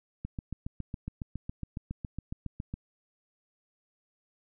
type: click train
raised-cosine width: 5 ms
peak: -23 dBFS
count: 19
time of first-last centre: 0.25-2.74 s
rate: 7.23 Hz
effects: none